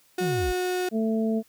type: tone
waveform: 35% pulse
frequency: 364.1 Hz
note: F#4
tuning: 28 cents flat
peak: -23 dBFS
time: 0.18-0.89 s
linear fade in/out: 5 ms
type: linear sweep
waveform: triangle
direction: down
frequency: 196 to 38.72 Hz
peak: -25 dBFS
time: 0.2-0.53 s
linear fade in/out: 20 ms
type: harmonic tone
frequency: 221.7 Hz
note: A3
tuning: 13 cents sharp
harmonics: 1 / 2 / 3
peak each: -23 / -29 / -33 dBFS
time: 0.91-1.43 s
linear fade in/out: 50 ms
effects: white hiss -61 dBFS RMS until 1.48 s